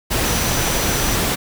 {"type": "tone in noise", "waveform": "sine", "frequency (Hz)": 5920, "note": "F#8", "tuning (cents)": 0, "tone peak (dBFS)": -28, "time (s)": [0.24, 1.17], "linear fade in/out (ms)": 20, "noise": "pink", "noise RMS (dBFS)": -19, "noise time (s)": [0.1, 1.36], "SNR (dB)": -12, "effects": []}